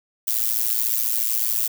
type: noise with amplitude modulation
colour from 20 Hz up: violet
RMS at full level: -18 dBFS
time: 0.27-1.68 s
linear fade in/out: 10 ms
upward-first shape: sine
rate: 114 Hz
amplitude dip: 100%
effects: none